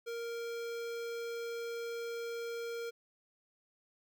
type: tone with notch filter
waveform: square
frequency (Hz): 466.2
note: A#4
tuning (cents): 0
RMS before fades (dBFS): -40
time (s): 0.06-2.91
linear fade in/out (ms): 20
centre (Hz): 10000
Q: 1.5
effects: none